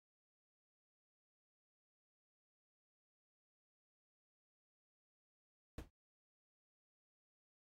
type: noise with exponential decay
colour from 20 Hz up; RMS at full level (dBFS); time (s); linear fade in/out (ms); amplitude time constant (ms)
brown; -39; 5.78-5.9; 2; 26
effects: AAC 48 kbps